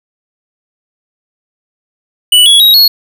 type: tone with pitch steps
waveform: square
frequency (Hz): 2960 / 3361 / 3817 / 4334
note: F#7 / G#7 / A#7 / C#8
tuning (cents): 0 / +20 / +40 / -40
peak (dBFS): -3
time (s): 2.32-2.88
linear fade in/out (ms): 5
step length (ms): 140
effects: none